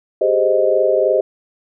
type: chord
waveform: sine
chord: Ab major seventh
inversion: third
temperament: equal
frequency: 392 / 415.3 / 523.3 / 622.3 Hz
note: G4 / Ab4 / C5 / Eb5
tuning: 0 / 0 / 0 / 0 cents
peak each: -18 / -22 / -16 / -16 dBFS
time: 0.21-1.21 s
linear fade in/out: 5 ms
effects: none